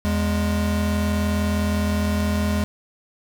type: tone pair together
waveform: square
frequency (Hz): 82.19 / 207.1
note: E2 / G#3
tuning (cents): -5 / -5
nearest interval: octave + major third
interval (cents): 1600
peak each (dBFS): -23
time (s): 0.05-2.64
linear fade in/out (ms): 0
effects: none